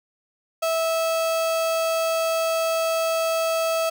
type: tone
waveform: 35% pulse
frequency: 653 Hz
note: E5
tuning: 17 cents flat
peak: -19 dBFS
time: 0.62-3.9 s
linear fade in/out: 10 ms
effects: none